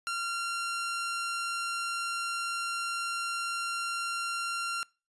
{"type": "tone", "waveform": "sawtooth", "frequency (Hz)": 1379, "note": "F6", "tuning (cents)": -22, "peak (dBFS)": -27, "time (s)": [0.07, 4.83], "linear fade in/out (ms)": 0, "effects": ["noise-tail reverb RT60 0.3 s tail -24 dB re dry", "resampled to 24000 Hz"]}